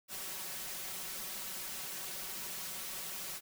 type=noise with comb filter; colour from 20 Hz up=white; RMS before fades=-42 dBFS; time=0.08-3.41 s; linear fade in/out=50 ms; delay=5.3 ms; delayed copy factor=+0.85; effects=none